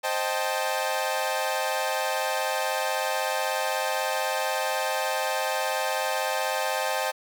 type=chord; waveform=sawtooth; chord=A half-diminished seventh; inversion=first; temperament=equal with one note detuned; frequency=526 / 622.3 / 784 / 880 Hz; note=C5 / Eb5 / G5 / A5; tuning=+9 / 0 / 0 / 0 cents; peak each=-27 dBFS; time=0.03-7.12 s; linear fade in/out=20 ms; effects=none